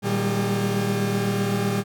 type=tone cluster; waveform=40% pulse; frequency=115.9 / 154.6 / 194.4 / 202.3 / 404.4 Hz; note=A#2 / D#3 / G3 / G#3 / G#4; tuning=-10 / -11 / -14 / -45 / -46 cents; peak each=-26 / -31 / -24 / -33 / -28 dBFS; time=0.02-1.84 s; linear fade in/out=50 ms; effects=none